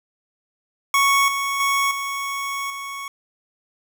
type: tone with level steps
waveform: 25% pulse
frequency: 1108.7 Hz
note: C#6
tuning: in tune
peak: -11 / -18 / -14 / -21 / -26 dBFS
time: 0.94-3.08 s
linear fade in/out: 2 ms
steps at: 1.28 / 1.6 / 1.91 / 2.7 s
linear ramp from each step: 2 ms
effects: 8-bit